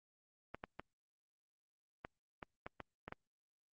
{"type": "clicks", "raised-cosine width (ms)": 0.5, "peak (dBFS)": -29, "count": 9, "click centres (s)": [0.546, 0.639, 0.796, 2.049, 2.428, 2.665, 2.803, 3.08, 3.124], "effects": ["Opus 32 kbps"]}